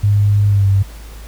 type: tone with pitch glide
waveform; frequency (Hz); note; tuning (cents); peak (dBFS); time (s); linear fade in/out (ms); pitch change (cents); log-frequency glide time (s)
sine; 102.5 to 98.04; G#2 to G2; -22 to +1; -9; 0.03-0.83; 10; -77; 0.47-0.68
effects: added 53 Hz sine -31 dBFS peak until 1.27 s + pink hiss -41 dBFS RMS until 1.27 s